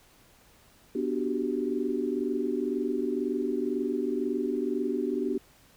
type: chord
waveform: sine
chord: G major seventh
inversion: first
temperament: equal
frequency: 246.9 / 293.7 / 370 / 392 Hz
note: B3 / D4 / F#4 / G4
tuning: 0 / 0 / 0 / 0 cents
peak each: -32 dBFS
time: 0.95-5.38 s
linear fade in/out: 5 ms
effects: pink hiss -59 dBFS RMS until 5.76 s